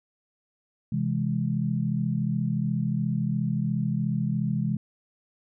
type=chord; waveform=sine; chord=C augmented; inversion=none; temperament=equal; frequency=130.81 / 164.81 / 207.7 Hz; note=C3 / E3 / G#3; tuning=0 / 0 / 0 cents; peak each=-28 dBFS; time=0.92-4.77 s; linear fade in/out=5 ms; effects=none